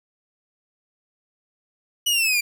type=linear sweep; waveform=sawtooth; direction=down; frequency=2960 to 2349 Hz; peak=-15 dBFS; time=2.06-2.41 s; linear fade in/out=10 ms; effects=9-bit

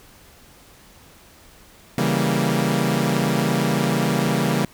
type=chord; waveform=sawtooth; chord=C# diminished seventh; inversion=none; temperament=equal; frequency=138.59 / 164.81 / 196 / 233.1 Hz; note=C#3 / E3 / G3 / Bb3; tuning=0 / 0 / 0 / 0 cents; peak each=-20 dBFS; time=1.98-4.65 s; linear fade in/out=2 ms; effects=pink hiss -49 dBFS RMS until 4.73 s

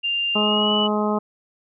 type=tone with pitch glide; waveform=sine; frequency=2794 to 2957 Hz; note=F7 to F#7; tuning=0 to -2 cents; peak=-20 dBFS; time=0.03-0.88 s; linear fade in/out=20 ms; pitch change=+98 cents; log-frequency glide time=0.37-0.72 s
type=harmonic tone; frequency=210.6 Hz; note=G#3; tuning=24 cents sharp; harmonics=1 / 2 / 3 / 4 / 5 / 6; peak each=-22 / -25 / -27 / -28 / -29 / -30 dBFS; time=0.35-1.19 s; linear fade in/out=10 ms
effects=none

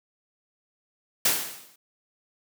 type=noise with exponential decay; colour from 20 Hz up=white; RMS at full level=-19 dBFS; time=1.25-1.76 s; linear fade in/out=5 ms; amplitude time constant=110 ms; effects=high-pass 150 Hz 12 dB/octave

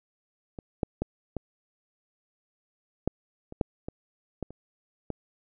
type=clicks; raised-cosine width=2 ms; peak=-25 / -12 / -14 / -18 / -11 / -27 / -10 / -21 / -18 / -30 / -18 dBFS; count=11; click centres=0.588 / 0.832 / 1.02 / 1.367 / 3.076 / 3.524 / 3.612 / 3.885 / 4.427 / 4.506 / 5.103 s; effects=none

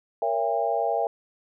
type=chord; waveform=sine; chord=A# diminished seventh; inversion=none; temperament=just; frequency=466.2 / 559.4 / 671.3 / 805.5 Hz; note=A#4 / C#5 / E5 / G5; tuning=0 / +16 / +31 / +47 cents; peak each=-29 / -30 / -26 / -27 dBFS; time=0.22-1.07 s; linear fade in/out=2 ms; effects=none

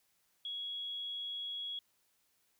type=tone; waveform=sine; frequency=3333 Hz; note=G#7; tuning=5 cents sharp; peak=-38 dBFS; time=0.45-1.79 s; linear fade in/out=2 ms; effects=white hiss -75 dBFS RMS until 2.59 s

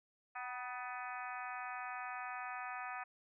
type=harmonic tone with a mistuned harmonic; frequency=250 Hz; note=B3; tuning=21 cents sharp; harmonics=3 / 4 / 5 / 6 / 7 / 8 / 9 / 10; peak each=-46 / -50 / -47 / -51 / -50 / -55 / -55 / -52 dBFS; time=0.35-3.04 s; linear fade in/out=10 ms; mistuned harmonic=4; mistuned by=-46 cents; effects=none

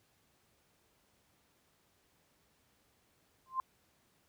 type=tone with exponential growth; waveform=sine; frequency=1046.5 Hz; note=C6; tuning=in tune; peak=-27 dBFS; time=3.46-3.6 s; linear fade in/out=1 ms; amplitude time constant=29 ms; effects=pink hiss -72 dBFS RMS until 4.28 s + high-pass 60 Hz 12 dB/octave

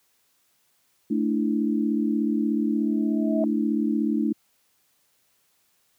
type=chord; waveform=sine; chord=A suspended fourth; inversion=none; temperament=just; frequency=220 / 293.3 / 330 Hz; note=A3 / D4 / E4; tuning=0 / -2 / +2 cents; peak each=-24 / -25 / -28 dBFS; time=1.1-4.33 s; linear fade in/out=10 ms
type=tone with exponential growth; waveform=sine; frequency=642 Hz; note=E5; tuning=46 cents flat; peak=-22 dBFS; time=2.75-3.44 s; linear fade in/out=1 ms; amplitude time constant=150 ms
effects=white hiss -67 dBFS RMS until 5.98 s + high-pass 60 Hz 12 dB/octave

